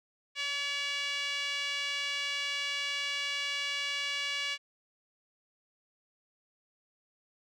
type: tone with band-pass filter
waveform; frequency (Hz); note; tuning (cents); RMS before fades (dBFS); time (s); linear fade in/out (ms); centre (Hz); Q
5% pulse; 569; C#5; +45; -34; 0.35-4.58; 50; 2500; 1.9
effects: none